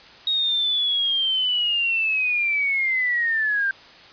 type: linear sweep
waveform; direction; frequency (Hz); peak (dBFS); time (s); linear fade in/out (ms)
sine; down; 3769 to 1569; -19; 0.27-3.71; 2
effects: white hiss -46 dBFS RMS until 4.12 s + resampled to 11025 Hz